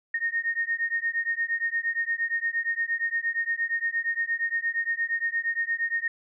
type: beating tone pair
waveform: sine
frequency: 1844 / 1852.6 Hz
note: A#6 / A#6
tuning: -19 / -11 cents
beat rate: 8.6 Hz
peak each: -28 dBFS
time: 0.14-6.08 s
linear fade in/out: 5 ms
effects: none